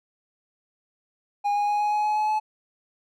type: tone with pitch steps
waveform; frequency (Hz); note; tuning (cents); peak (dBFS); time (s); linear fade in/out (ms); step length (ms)
triangle; 818 / 823.7 / 829.4 / 835.2 / 841 / 846.8 / 852.7 / 858.7; G#5 / G#5 / G#5 / G#5 / G#5 / G#5 / G#5 / A5; -26 / -14 / -3 / +10 / +22 / +33 / +45 / -42; -19; 1.44-2.4; 20; 120
effects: none